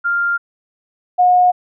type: tone pair in turn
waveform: sine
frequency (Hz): 1396.9 / 722.7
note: F6 / F#5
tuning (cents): 0 / -41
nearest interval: major seventh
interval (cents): 1141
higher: first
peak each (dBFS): -14 / -8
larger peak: second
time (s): 0.04-0.38 / 1.18-1.52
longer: neither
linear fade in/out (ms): 20
effects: none